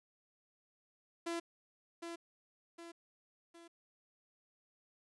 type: tone with echo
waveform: sawtooth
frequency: 337.8 Hz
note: E4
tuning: 42 cents sharp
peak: -33 dBFS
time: 1.26-1.4 s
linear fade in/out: 10 ms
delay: 760 ms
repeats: 3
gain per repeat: -6 dB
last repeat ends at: 3.68 s
effects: resampled to 24000 Hz + 12-bit